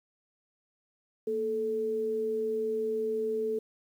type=tone pair together; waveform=sine; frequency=231.5 / 437 Hz; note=A#3 / A4; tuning=-12 / -12 cents; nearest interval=major seventh; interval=1100 cents; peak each=-39 / -28 dBFS; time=1.27-3.59 s; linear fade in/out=5 ms; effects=10-bit